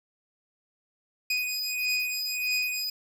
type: beating tone pair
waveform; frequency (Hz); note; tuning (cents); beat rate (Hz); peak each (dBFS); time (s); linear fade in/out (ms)
25% pulse; 2489 / 2490.6; D#7 / D#7; 0 / +1; 1.6; -26; 1.3-2.9; 5
effects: none